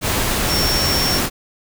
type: tone in noise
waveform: sine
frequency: 5470 Hz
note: F8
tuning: 37 cents flat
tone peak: -19 dBFS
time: 0.47-1.21 s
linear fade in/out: 50 ms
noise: pink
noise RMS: -19 dBFS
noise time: 0.01-1.3 s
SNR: -3 dB
effects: none